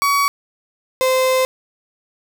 35% pulse tone pair in turn, 1130 / 517.8 Hz, C#6 / C5, +33 / -18 cents, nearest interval octave + major second, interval 1351 cents, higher first, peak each -12 dBFS, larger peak neither, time 0.02-0.28 / 1.01-1.45 s, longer second, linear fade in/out 0 ms, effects none

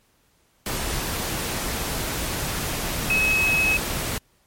sine tone in noise, 2563 Hz, E7, 49 cents flat, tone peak -18 dBFS, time 3.1-3.77 s, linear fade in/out 2 ms, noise pink, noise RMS -27 dBFS, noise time 0.66-4.18 s, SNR +6 dB, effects pink hiss -63 dBFS RMS until 4.46 s + MP3 64 kbps

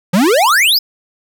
square exponential sweep, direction up, 166.6 to 5330 Hz, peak -9 dBFS, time 0.13-0.79 s, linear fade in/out 10 ms, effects none

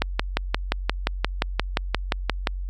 click train, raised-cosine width 0.3 ms, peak -4 dBFS, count 15, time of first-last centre 0.02-2.472 s, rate 5.71 Hz, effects added 46 Hz sine -27 dBFS peak until 2.69 s

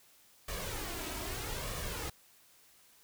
pink noise with flanger, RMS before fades -39 dBFS, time 0.48-2.1 s, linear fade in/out 5 ms, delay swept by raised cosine 1.7 to 3.1 ms, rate 0.79 Hz, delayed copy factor +0.55, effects white hiss -63 dBFS RMS until 3.03 s

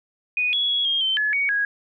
sine tone with pitch steps, 2478 / 3365 / 3346 / 3230 / 3095 / 1707 / 2242 / 1652 Hz, D#7 / G#7 / G#7 / G#7 / G7 / G#6 / C#7 / G#6, -8 / +22 / +12 / -49 / -23 / +47 / +19 / -10 cents, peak -19 dBFS, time 0.37-1.65 s, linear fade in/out 2 ms, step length 160 ms, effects none

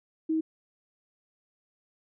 sine tone, 318.2 Hz, D#4, 39 cents sharp, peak -24 dBFS, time 0.29-0.41 s, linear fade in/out 10 ms, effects none

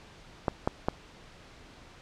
clicks, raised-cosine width 1 ms, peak -11 dBFS, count 3, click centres 0.482 / 0.675 / 0.885 s, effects pink hiss -52 dBFS RMS until 2.01 s + low-pass 5000 Hz 12 dB/octave

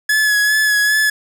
45% pulse tone with vibrato, 1701 Hz, G#6, 41 cents sharp, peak -12 dBFS, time 0.09-1.1 s, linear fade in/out 5 ms, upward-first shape sine, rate 2.5 Hz, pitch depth 28 cents each way, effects none

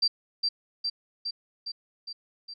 sine tone with echo, 4699 Hz, D8, in tune, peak -20 dBFS, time 0.02-0.08 s, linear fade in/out 10 ms, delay 410 ms, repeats 6, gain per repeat -3 dB, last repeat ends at 2.54 s, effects none

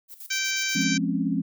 violet noise with tremolo, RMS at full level -40 dBFS, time 0.08-0.85 s, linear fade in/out 50 ms, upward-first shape square, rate 8.2 Hz, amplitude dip 75%
harmonic tone, 778 Hz, G5, 13 cents flat, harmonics 2 / 3 / 4 / 5 / 6 / 7 / 8 / 9, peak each -31 / -29 / -35 / -35 / -35 / -35 / -32 / -36 dBFS, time 0.3-0.98 s, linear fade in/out 10 ms
sine chord, Db major seventh, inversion first, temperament just, 173.24 / 207.9 / 259.9 / 277.2 Hz, F3 / Ab3 / C4 / Db4, -14 / +2 / -11 / 0 cents, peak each -28 dBFS, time 0.75-1.42 s, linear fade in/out 10 ms
effects none

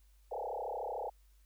sine tone with frequency modulation, 660 Hz, E5, 2 cents sharp, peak -36 dBFS, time 0.31-1.1 s, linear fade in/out 10 ms, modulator 33.4 Hz, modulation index 6.2, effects added 50 Hz sine -61 dBFS peak until 1.45 s + white hiss -74 dBFS RMS until 1.45 s

